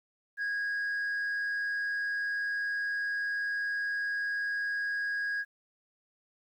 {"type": "tone with frequency modulation", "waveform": "sine", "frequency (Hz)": 1645, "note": "G#6", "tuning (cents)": -17, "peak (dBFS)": -27, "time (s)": [0.37, 5.45], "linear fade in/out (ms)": 50, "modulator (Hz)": 121, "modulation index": 0.25, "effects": ["tanh soft clip ceiling -29 dBFS", "11-bit"]}